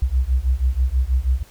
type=beating tone pair; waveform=sine; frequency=61 / 67.2 Hz; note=B1 / C2; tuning=-21 / +47 cents; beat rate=6.2 Hz; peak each=-19 / -19 dBFS; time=0.02-1.43 s; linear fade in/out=5 ms; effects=pink hiss -50 dBFS RMS until 1.5 s